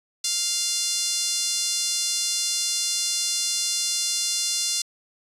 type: tone with high-pass filter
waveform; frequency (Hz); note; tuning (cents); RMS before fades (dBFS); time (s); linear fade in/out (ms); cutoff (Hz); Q
5% pulse; 698.5; F5; 0; -25; 0.24-4.82; 5; 4400; 1.2
effects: resampled to 32000 Hz + 8-bit